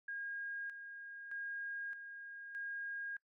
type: tone with tremolo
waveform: sine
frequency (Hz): 1626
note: G#6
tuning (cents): -37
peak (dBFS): -40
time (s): 0.08-3.17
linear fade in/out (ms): 5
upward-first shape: square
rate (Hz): 0.81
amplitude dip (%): 55
effects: noise-tail reverb RT60 0.1 s tail -22 dB re dry